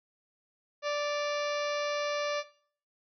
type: harmonic tone with a mistuned harmonic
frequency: 586 Hz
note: D5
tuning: 4 cents flat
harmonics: 1 / 2 / 3 / 4 / 5 / 6 / 7 / 8 / 9 / 10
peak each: -30 / -36 / -40 / -42 / -44 / -46 / -47 / -48 / -49 / -50 dBFS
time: 0.82-2.44 s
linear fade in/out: 50 ms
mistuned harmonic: 5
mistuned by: -68 cents
effects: noise-tail reverb RT60 0.5 s tail -17 dB re dry